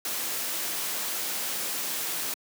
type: noise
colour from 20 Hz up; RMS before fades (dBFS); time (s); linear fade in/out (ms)
white; -31; 0.05-2.34; 2
effects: high-pass 200 Hz 12 dB/octave